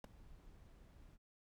brown noise with ADSR envelope, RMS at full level -38 dBFS, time 0.04-1.18 s, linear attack 3 ms, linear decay 6 ms, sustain -22 dB, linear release 40 ms, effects none

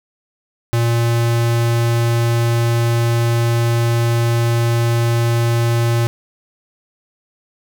square tone, 117.2 Hz, A#2, 10 cents sharp, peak -14 dBFS, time 0.73-6.07 s, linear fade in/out 0 ms, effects none

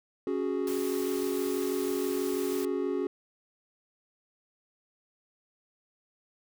triangle chord, C# suspended fourth, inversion none, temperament just, 277.2 / 369.6 / 415.8 Hz, C#4 / F#4 / G#4, 0 / -2 / +2 cents, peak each -31 / -29 / -31 dBFS, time 0.27-3.07 s, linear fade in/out 2 ms
white band-stop noise, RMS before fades -42 dBFS, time 0.67-2.65 s, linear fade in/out 2 ms, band 130 to 190 Hz, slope 96 dB/octave
effects none

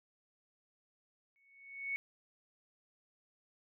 sine tone with exponential growth, 2217 Hz, C#7, in tune, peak -32 dBFS, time 1.36-1.96 s, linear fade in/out 0 ms, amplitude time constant 130 ms, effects none

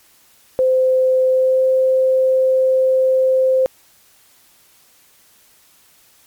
sine tone with pitch glide, 517 to 521.2 Hz, C5 to C5, -21 to -7 cents, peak -11 dBFS, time 0.59-3.66 s, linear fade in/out 0 ms, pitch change +14 cents, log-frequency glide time 1.3-1.64 s, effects white hiss -52 dBFS RMS until 6.26 s + MP3 96 kbps

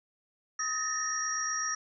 sine tone cluster, 1269 / 1784 / 1852 / 5690 Hz, D#6 / A6 / A#6 / F8, +34 / +23 / -12 / +31 cents, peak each -35 / -38 / -40 / -32 dBFS, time 0.59-1.75 s, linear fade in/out 5 ms, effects none

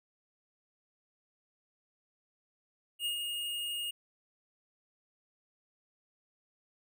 square tone with ADSR envelope, 2852 Hz, F7, 36 cents sharp, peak -31 dBFS, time 2.99-3.91 s, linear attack 66 ms, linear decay 100 ms, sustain -4 dB, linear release 7 ms, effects none

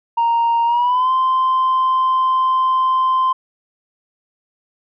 sine tone with pitch glide, 931 to 1039 Hz, A#5 to C6, -2 to -12 cents, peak -11 dBFS, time 0.17-3.33 s, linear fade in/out 10 ms, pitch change +190 cents, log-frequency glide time 0.65-1.11 s, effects tanh soft clip ceiling -11 dBFS

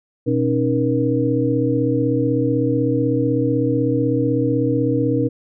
sine tone cluster, 122.6 / 271.8 / 307.8 / 476.1 Hz, B2 / C#4 / D#4 / A#4, -12 / -34 / -19 / +37 cents, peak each -21 dBFS, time 0.26-5.29 s, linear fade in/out 20 ms, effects none

